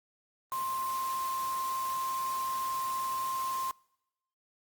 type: tone in noise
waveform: sine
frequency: 1053 Hz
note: C6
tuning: 11 cents sharp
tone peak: -31 dBFS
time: 0.52-3.71 s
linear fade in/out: 0 ms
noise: white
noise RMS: -43 dBFS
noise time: 0.52-3.71 s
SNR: +9 dB
effects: noise-tail reverb RT60 0.9 s tail -26 dB re dry + Opus 32 kbps